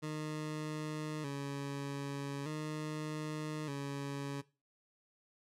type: tone with vibrato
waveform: 20% pulse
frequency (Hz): 146.83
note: D3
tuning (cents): 0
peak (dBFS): -33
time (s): 0.02-4.42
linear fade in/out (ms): 20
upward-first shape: square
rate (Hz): 0.41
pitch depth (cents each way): 78
effects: noise-tail reverb RT60 0.3 s tail -19 dB re dry + low-pass 10000 Hz 12 dB/octave